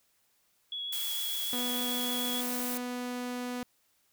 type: tone with vibrato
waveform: sine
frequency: 3357 Hz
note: G#7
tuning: 18 cents sharp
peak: -34 dBFS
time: 0.72-2.41 s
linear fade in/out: 2 ms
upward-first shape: triangle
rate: 6.7 Hz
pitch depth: 13 cents each way
type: noise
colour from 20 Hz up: blue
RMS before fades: -36 dBFS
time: 0.92-2.78 s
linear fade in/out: 10 ms
type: tone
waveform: sawtooth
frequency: 246.9 Hz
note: B3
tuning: in tune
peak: -30 dBFS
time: 1.53-3.63 s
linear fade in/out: 0 ms
effects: white hiss -71 dBFS RMS until 4.12 s